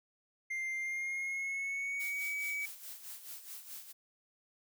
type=tone with pitch glide; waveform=triangle; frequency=2099 to 2276 Hz; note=C7 to C#7; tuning=+5 to +45 cents; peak=-33 dBFS; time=0.5-2.66 s; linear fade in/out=10 ms; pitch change=+140 cents; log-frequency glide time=0.79-2.3 s
type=noise with tremolo; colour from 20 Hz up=blue; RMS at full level=-45 dBFS; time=1.99-3.93 s; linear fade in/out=20 ms; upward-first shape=sine; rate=4.7 Hz; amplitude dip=65%
effects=none